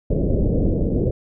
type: low-pass noise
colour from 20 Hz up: pink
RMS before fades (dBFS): -19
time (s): 0.1-1.11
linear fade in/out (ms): 5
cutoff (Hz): 560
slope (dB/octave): 48
effects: none